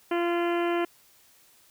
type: harmonic tone with a mistuned harmonic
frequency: 344.7 Hz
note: F4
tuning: 23 cents flat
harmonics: 1 / 2 / 3 / 4 / 5 / 6 / 7 / 8 / 9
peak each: -25 / -31 / -35 / -37 / -39 / -41 / -42 / -43 / -44 dBFS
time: 0.11-0.85 s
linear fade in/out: 5 ms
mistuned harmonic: 9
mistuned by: -24 cents
effects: white hiss -59 dBFS RMS until 1.7 s